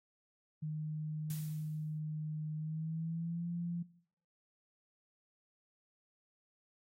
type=tone with pitch glide; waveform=sine; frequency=154 to 171.86 Hz; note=D#3 to F3; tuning=-17 to -28 cents; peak=-36 dBFS; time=0.62-3.83 s; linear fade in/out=10 ms; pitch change=+189 cents; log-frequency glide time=2.56-3.48 s
type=noise with exponential decay; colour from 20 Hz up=blue; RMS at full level=-45 dBFS; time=1.3-1.99 s; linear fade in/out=2 ms; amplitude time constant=150 ms
effects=noise-tail reverb RT60 0.6 s tail -19 dB re dry + AAC 48 kbps